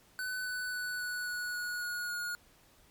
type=tone with pitch steps; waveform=square; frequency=1504 / 1494.5 / 1485 / 1475.6 / 1466.3 / 1457 / 1447.7 / 1438.6 Hz; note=F#6 / F#6 / F#6 / F#6 / F#6 / F#6 / F#6 / F#6; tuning=+28 / +17 / +6 / -5 / -16 / -27 / -38 / -49 cents; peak=-35 dBFS; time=0.19-2.35 s; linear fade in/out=0 ms; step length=270 ms; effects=pink hiss -63 dBFS RMS until 2.9 s + MP3 96 kbps